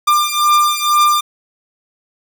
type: beating tone pair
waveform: 45% pulse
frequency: 1194 / 1196.1 Hz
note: D6 / D6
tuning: +28 / +31 cents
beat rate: 2.1 Hz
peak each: -14 dBFS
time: 0.07-1.21 s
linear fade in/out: 10 ms
effects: none